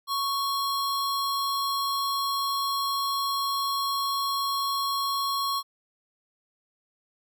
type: tone pair together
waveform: square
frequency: 1108.7 / 4186 Hz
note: C#6 / C8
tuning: 0 / 0 cents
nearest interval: octave + major seventh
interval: 2300 cents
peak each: -27 / -33 dBFS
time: 0.07-5.63 s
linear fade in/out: 50 ms
effects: none